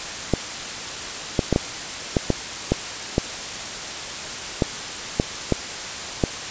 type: clicks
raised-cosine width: 2 ms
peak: -3 dBFS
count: 12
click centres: 0.337 / 1.392 / 1.527 / 1.561 / 2.168 / 2.303 / 2.72 / 3.181 / 4.622 / 5.199 / 5.523 / 6.238 s
effects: white hiss -30 dBFS RMS until 6.5 s + resampled to 16000 Hz